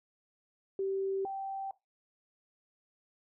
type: tone pair in turn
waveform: sine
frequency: 387.7 / 778.8 Hz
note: G4 / G5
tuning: -19 / -12 cents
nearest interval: octave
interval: 1207 cents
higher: second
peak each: -30 / -35 dBFS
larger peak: first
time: 0.79-1.25 / 1.25-1.71 s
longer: neither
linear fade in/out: 2 ms
effects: noise-tail reverb RT60 0.2 s tail -17 dB re dry